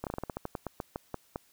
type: slowing click train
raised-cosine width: 1 ms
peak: -20 dBFS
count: 15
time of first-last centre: 0.04-1.359 s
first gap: 28 ms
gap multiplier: 1.17
effects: white hiss -65 dBFS RMS until 1.52 s